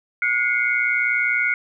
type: tone cluster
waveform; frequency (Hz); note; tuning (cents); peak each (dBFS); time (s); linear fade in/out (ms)
sine; 1444 / 2101 / 2221; F#6 / C7 / C#7; -43 / +7 / +3; -22; 0.22-1.54; 2
effects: none